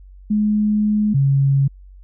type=tone pair in turn; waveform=sine; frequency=210.8 / 137.76 Hz; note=G#3 / C#3; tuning=+26 / -10 cents; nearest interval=perfect fifth; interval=736 cents; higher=first; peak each=-14 / -12 dBFS; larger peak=second; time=0.3-1.14 / 1.14-1.68 s; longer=first; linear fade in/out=10 ms; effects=added 47 Hz sine -39 dBFS peak until 2.03 s